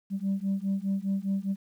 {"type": "beating tone pair", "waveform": "sine", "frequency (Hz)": [193, 197.9], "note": ["G3", "G3"], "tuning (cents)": [-27, 17], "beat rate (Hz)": 4.9, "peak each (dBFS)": -28, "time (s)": [0.1, 1.56], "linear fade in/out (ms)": 50, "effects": ["tanh soft clip ceiling -22 dBFS", "10-bit"]}